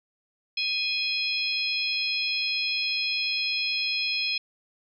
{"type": "harmonic tone with a mistuned harmonic", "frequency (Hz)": 830.6, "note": "G#5", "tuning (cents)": 0, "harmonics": [3, 4, 5, 6], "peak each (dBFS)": [-28, -32, -31, -32], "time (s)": [0.57, 4.38], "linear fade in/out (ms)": 5, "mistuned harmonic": 6, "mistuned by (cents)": 66, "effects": []}